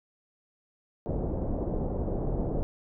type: low-pass noise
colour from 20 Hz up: pink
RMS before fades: -30 dBFS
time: 1.06-2.63 s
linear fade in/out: 0 ms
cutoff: 640 Hz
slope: 24 dB/octave
effects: none